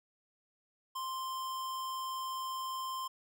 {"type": "tone", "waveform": "square", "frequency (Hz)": 1046.5, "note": "C6", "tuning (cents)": 0, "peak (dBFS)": -37, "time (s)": [0.95, 3.08], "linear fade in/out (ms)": 10, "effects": []}